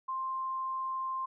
sine tone, 1051 Hz, C6, 7 cents sharp, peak -32 dBFS, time 0.08-1.26 s, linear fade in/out 10 ms, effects none

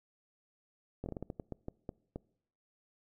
slowing click train, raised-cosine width 2 ms, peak -26 dBFS, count 12, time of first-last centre 1.04-2.16 s, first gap 21 ms, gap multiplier 1.29, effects noise-tail reverb RT60 0.7 s tail -24 dB re dry

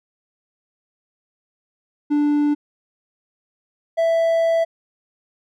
triangle tone pair in turn, 293.7 / 661.1 Hz, D4 / E5, 0 / +5 cents, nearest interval octave + major second, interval 1405 cents, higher second, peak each -13 dBFS, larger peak neither, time 2.1-2.55 / 3.97-4.65 s, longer second, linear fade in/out 20 ms, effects none

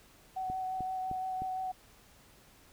sine tone with vibrato, 750 Hz, F#5, 23 cents sharp, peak -33 dBFS, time 0.36-1.72 s, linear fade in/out 10 ms, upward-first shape sine, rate 5.8 Hz, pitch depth 13 cents each way
click train, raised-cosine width 3 ms, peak -29 dBFS, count 4, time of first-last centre 0.5-1.42 s, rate 3.26 Hz
effects pink hiss -60 dBFS RMS until 2.72 s

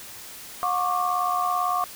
sine tone cluster, 721 / 1096 / 1174 Hz, F#5 / C#6 / D6, -45 / -20 / -1 cents, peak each -26 dBFS, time 0.63-1.84 s, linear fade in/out 0 ms, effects white hiss -41 dBFS RMS until 1.95 s

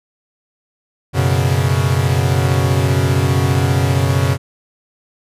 45% pulse chord, F# suspended fourth, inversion none, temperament equal, 92.5 / 123.47 / 138.59 Hz, F#2 / B2 / C#3, 0 / 0 / 0 cents, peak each -17 dBFS, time 1.13-4.38 s, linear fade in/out 50 ms, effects resampled to 32000 Hz

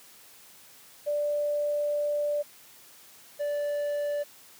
sine / triangle tone pair in turn, 587.3 / 582.9 Hz, D5 / D5, 0 / -13 cents, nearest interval unison, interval 13 cents, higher first, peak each -25 dBFS, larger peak neither, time 1.06-2.43 / 3.39-4.24 s, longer first, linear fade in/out 20 ms, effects white hiss -53 dBFS RMS until 4.59 s + high-pass 100 Hz 12 dB/octave

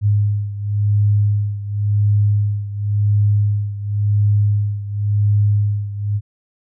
sine beating tone pair, 103 / 103.93 Hz, G#2 / G#2, -14 / +2 cents, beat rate 0.93 Hz, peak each -15 / -19 dBFS, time 0.01-6.21 s, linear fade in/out 50 ms, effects none

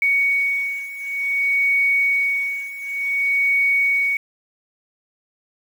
sine beating tone pair, 2235 / 2235.55 Hz, C#7 / C#7, +14 / +14 cents, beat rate 0.55 Hz, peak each -19 / -22 dBFS, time 0.02-4.17 s, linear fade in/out 2 ms, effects 7-bit

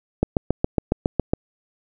click train, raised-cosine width 2 ms, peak -4 dBFS, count 9, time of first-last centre 0.23-1.335 s, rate 7.24 Hz, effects none

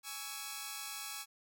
5% pulse chord, C# minor, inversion second, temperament equal with one note detuned, 830.6 / 1123.6 / 1318.5 Hz, G#5 / C#6 / E6, 0 / +23 / 0 cents, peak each -34 dBFS, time 0.03-1.26 s, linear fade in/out 50 ms, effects none

